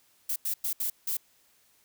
violet noise bursts at uneven times, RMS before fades -30 dBFS, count 5, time 0.29-0.36 / 0.45-0.54 / 0.64-0.73 / 0.8-0.9 / 1.07-1.17 s, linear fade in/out 5 ms, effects white hiss -65 dBFS RMS until 1.84 s

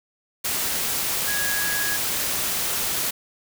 sine tone in noise, 1661.2 Hz, G#6, in tune, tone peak -26 dBFS, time 1.27-1.97 s, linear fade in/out 10 ms, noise white, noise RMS -25 dBFS, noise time 0.44-3.11 s, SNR -4 dB, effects none

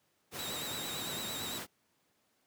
pink noise, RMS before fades -40 dBFS, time 0.31-1.67 s, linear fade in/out 50 ms
sawtooth tone with vibrato, 3824 Hz, A#7, 43 cents sharp, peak -37 dBFS, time 0.39-1.58 s, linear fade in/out 0 ms, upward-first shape sine, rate 8.9 Hz, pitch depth 59 cents each way
effects pink hiss -74 dBFS RMS until 2.46 s + high-pass 150 Hz 12 dB/octave

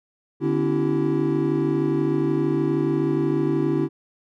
triangle tone cluster, 147 / 255.6 / 285.9 / 332.4 / 385.1 Hz, D3 / C4 / D4 / E4 / G4, +2 / -40 / -46 / +15 / -31 cents, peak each -24 / -27 / -25 / -21 / -24 dBFS, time 0.4-3.89 s, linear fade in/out 50 ms, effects none

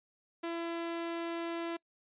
sawtooth tone, 336.3 Hz, E4, 35 cents sharp, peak -31 dBFS, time 0.43-1.77 s, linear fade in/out 10 ms, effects noise-tail reverb RT60 0.1 s tail -25 dB re dry + resampled to 8000 Hz

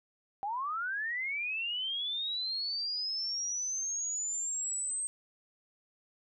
sine linear sweep, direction up, 771 to 8372 Hz, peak -32 dBFS, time 0.43-5.07 s, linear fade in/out 0 ms, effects none

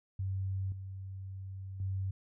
sine tone with level steps, 95.8 Hz, G2, 39 cents flat, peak -32 / -40 / -32 dBFS, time 0.19-2.11 s, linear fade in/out 5 ms, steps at 0.72 / 1.8 s, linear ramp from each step 2 ms, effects none

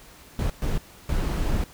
brown noise bursts at uneven times, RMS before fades -24 dBFS, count 3, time 0.39-0.5 / 0.62-0.78 / 1.09-1.64 s, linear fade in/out 2 ms, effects pink hiss -49 dBFS RMS until 1.73 s

